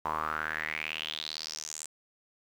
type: tone with band-pass filter sweep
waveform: sawtooth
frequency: 77.78 Hz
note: D#2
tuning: in tune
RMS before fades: -36 dBFS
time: 0.05-1.86 s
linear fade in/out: 0 ms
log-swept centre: 970 to 7900 Hz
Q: 6.1
effects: 9-bit